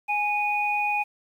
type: tone pair together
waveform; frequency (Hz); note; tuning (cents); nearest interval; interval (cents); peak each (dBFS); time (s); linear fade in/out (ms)
sine; 830.6 / 2473; G#5 / D#7; 0 / -11; octave + perfect fifth; 1889; -25; 0.08-1.04; 20
effects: 9-bit

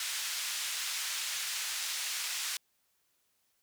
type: band-pass noise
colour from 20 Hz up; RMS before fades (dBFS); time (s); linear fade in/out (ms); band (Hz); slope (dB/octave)
white; -36; 0-2.57; 2; 1600 to 7400; 12
effects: white hiss -75 dBFS RMS until 3.62 s

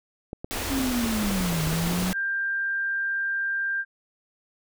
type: clicks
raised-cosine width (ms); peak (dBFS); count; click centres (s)
2; -20; 12; 0.331 / 0.445 / 0.795 / 1.059 / 1.228 / 1.311 / 1.405 / 1.529 / 1.672 / 1.728 / 1.931 / 2.022
type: band-stop noise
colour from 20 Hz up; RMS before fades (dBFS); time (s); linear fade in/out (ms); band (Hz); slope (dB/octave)
pink; -30; 0.51-2.13; 0; 110 to 210; 96
type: linear two-way sweep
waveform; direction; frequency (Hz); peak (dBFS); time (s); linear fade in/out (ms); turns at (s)
sine; down then up; 276.7 to 155.56 to 187.6; -24; 0.7-2.13; 10; 1.63
type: tone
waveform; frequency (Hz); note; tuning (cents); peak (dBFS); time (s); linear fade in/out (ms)
sine; 1589; G6; +23; -24; 2.12-3.85; 50
effects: none

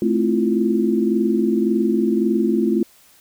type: chord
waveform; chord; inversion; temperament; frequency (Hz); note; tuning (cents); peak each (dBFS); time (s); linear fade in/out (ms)
sine; F major seventh; first; just; 218.3 / 261.9 / 327.4 / 349.2; A3 / C4 / E4 / F4; -13 / +2 / -12 / 0; -19 / -23 / -23 / -20; 0.02-2.83; 2
effects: white hiss -52 dBFS RMS until 3.2 s

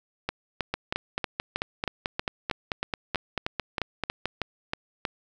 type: two click trains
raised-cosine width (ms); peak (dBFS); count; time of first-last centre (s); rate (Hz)
0.3; -11 / -11; 17 / 16; 0.74-4.256 / 0.29-5.052; 4.55 / 3.15
effects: none

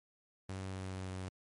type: tone with pitch glide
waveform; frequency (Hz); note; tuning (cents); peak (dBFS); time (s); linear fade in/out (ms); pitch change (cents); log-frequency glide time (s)
sawtooth; 95.3 to 93.28; G2 to F#2; -48 to +15; -36; 0.49-1.29; 5; -37; 0.6-1.13
effects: MP3 48 kbps

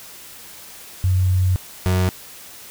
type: tone pair in turn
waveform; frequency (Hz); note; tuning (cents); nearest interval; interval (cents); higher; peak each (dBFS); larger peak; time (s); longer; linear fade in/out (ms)
sine / 35% pulse; 92.5 / 92.02; F#2 / F#2; 0 / -9; unison; 9; first; -14 / -14; neither; 1.04-1.56 / 1.86-2.09; first; 0
effects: white hiss -40 dBFS RMS until 2.7 s

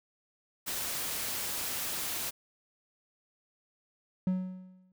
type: noise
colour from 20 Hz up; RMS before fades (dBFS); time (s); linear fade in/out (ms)
white; -35; 0.66-2.31; 20
type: tone with exponential decay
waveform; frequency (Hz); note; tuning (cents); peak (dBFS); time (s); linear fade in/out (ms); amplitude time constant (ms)
triangle; 185; F#3; 0; -22; 4.27-4.92; 2; 140
effects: none

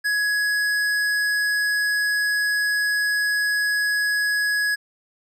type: tone with hard clipping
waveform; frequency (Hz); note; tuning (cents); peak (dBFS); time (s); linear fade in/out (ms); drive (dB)
sine; 1675; G#6; +14; -21; 0.04-4.76; 20; 13
effects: none

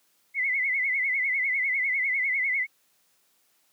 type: tone with vibrato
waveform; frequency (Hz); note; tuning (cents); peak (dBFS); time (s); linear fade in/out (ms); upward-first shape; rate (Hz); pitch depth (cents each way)
sine; 2100; C7; +6; -23; 0.34-2.67; 50; sine; 10; 100
effects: white hiss -67 dBFS RMS until 3.72 s + high-pass 150 Hz 12 dB/octave

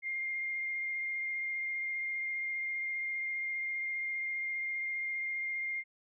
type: tone with vibrato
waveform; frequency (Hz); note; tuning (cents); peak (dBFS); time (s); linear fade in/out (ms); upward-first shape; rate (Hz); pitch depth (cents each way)
sine; 2116; C7; +19; -33; 0.02-5.84; 50; triangle; 15; 13
effects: none

